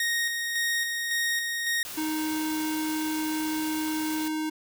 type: tone with tremolo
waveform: sawtooth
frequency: 1864.7 Hz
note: A#6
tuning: in tune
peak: -21 dBFS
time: 0-1.83 s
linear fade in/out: 2 ms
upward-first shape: square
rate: 1.8 Hz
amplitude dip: 35%
type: noise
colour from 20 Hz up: white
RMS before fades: -38 dBFS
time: 1.85-4.28 s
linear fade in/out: 0 ms
type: tone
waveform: square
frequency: 311.1 Hz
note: D#4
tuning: in tune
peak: -28 dBFS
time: 1.97-4.5 s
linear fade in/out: 10 ms
effects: none